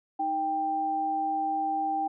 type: tone pair together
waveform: sine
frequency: 312.7 / 788 Hz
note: D#4 / G5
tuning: +9 / +9 cents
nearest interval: octave + major third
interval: 1600 cents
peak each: -35 / -26 dBFS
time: 0.19-2.08 s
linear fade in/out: 10 ms
effects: none